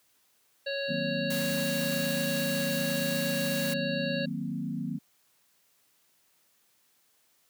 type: harmonic tone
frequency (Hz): 554.4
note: C#5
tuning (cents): 0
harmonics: 1 / 3 / 5 / 7 / 8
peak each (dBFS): -32 / -37 / -39 / -40 / -41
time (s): 0.66-4.26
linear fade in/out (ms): 10
type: chord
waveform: sine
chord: C half-diminished seventh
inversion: first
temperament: equal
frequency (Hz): 155.56 / 185 / 233.1 / 261.6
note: Eb3 / Gb3 / Bb3 / C4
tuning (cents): 0 / 0 / 0 / 0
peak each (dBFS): -36 / -36 / -35 / -37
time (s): 0.88-4.99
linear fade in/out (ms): 20
type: noise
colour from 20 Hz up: white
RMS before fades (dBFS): -37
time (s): 1.3-3.74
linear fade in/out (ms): 5
effects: white hiss -68 dBFS RMS until 7.49 s + high-pass 100 Hz 12 dB/octave